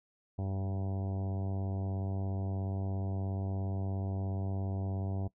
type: harmonic tone with a mistuned harmonic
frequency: 97 Hz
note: G2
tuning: 18 cents flat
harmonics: 1 / 2 / 3 / 4 / 5 / 6 / 7 / 8 / 9 / 10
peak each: -33 / -41 / -45 / -48 / -53 / -52 / -49 / -53 / -59 / -61 dBFS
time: 0.38-5.28 s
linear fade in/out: 10 ms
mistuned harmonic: 1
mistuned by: -30 cents
effects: noise-tail reverb RT60 0.1 s tail -19 dB re dry